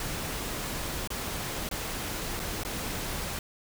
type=noise with dropouts; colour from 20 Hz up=pink; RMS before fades=-34 dBFS; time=0-3.39 s; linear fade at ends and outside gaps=2 ms; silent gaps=1.075-1.103 / 1.69-1.712 / 2.395-2.399 / 2.635-2.649 s; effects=none